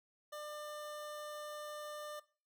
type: tone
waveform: 25% pulse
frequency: 598 Hz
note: D5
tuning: 31 cents sharp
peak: -40 dBFS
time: 0.32-2.2 s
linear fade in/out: 10 ms
effects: noise-tail reverb RT60 0.4 s tail -19 dB re dry